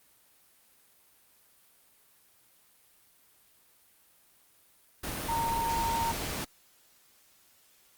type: tone in noise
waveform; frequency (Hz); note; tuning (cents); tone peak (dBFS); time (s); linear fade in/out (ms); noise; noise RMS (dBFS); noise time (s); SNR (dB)
sine; 920; A#5; -23; -28; 5.28-6.12; 10; pink; -35; 5.03-6.45; +4
effects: white hiss -63 dBFS RMS until 7.97 s + Opus 32 kbps